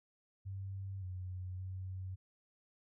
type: tone with pitch steps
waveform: sine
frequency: 96.9 / 91.8 / 93.6 Hz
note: G2 / F#2 / F#2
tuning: -20 / -13 / +20 cents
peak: -40 dBFS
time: 0.45-2.16 s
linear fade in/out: 20 ms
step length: 570 ms
effects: none